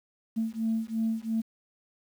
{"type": "beating tone pair", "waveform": "sine", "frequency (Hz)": [222.4, 225.3], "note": ["A3", "A3"], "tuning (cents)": [19, 41], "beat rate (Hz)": 2.9, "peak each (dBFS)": -29, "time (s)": [0.36, 1.42], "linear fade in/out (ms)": 20, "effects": ["tanh soft clip ceiling -20 dBFS", "9-bit"]}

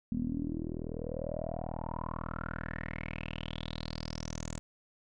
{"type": "tone with low-pass filter sweep", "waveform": "10% pulse", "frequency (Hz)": 40.16, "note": "E1", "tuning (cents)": -44, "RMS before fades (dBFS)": -38, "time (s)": [0.12, 4.59], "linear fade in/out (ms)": 0, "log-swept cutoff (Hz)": [230, 7500], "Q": 7.3, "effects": []}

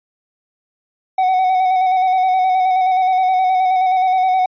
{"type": "tone with vibrato", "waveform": "triangle", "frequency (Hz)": 746, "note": "F#5", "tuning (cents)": 14, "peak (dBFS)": -10, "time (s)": [1.18, 4.46], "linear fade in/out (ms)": 5, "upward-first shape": "square", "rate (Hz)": 9.5, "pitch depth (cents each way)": 24, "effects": ["resampled to 11025 Hz"]}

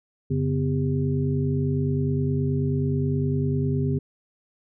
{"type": "tone cluster", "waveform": "sine", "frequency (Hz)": [92.7, 142.3, 251.3, 399.5], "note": ["F#2", "C#3", "B3", "G4"], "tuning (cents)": [4, 46, 30, 33], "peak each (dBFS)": [-29, -23, -28, -30], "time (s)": [0.3, 3.99], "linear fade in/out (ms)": 10, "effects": []}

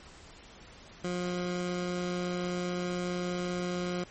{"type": "tone", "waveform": "20% pulse", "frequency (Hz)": 178.3, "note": "F3", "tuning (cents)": 36, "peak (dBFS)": -26, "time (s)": [1.04, 4.04], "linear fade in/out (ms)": 5, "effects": ["pink hiss -52 dBFS RMS until 4.1 s", "MP3 32 kbps"]}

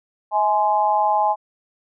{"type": "tone with amplitude modulation", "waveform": "sine", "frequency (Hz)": 840, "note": "G#5", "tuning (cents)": 19, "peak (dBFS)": -11, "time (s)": [0.31, 1.36], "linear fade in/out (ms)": 50, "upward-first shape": "sine", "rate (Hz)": 198, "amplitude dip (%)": 95, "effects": []}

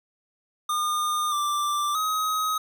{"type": "tone with pitch steps", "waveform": "square", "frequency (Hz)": [1215, 1178, 1265], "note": ["D#6", "D6", "D#6"], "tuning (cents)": [-42, 5, 28], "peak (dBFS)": -24, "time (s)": [0.69, 2.58], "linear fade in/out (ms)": 5, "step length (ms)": 630, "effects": ["10-bit"]}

